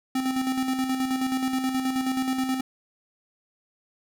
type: tone with tremolo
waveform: square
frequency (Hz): 261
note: C4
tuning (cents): -4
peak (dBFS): -23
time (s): 0.15-2.61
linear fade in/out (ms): 5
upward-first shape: square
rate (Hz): 9.4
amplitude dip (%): 45
effects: none